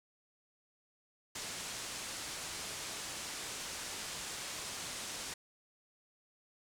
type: low-pass noise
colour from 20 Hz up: white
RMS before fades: -43 dBFS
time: 1.35-5.34 s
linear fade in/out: 5 ms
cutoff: 8800 Hz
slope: 24 dB/octave
effects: none